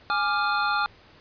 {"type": "chord", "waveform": "square", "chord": "D diminished", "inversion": "second", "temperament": "equal with one note detuned", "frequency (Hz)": [830.6, 1187.6, 1396.9], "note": ["Ab5", "D6", "F6"], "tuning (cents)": [0, 19, 0], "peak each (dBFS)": [-28, -28, -26], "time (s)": [0.1, 0.86], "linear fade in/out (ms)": 0, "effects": ["pink hiss -53 dBFS RMS until 1.2 s", "resampled to 11025 Hz"]}